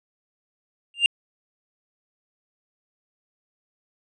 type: tone with exponential growth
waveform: triangle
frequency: 2794 Hz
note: F7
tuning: in tune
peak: -8 dBFS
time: 0.94-1.06 s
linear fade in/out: 1 ms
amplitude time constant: 24 ms
effects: resampled to 22050 Hz